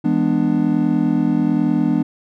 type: chord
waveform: triangle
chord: E dominant seventh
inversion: none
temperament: just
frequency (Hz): 164.81 / 206 / 247.2 / 296.7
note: E3 / G#3 / B3 / D4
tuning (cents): 0 / -14 / +2 / +18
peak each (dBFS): -20 / -19 / -17 / -17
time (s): 0.04-2.03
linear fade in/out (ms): 10
effects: none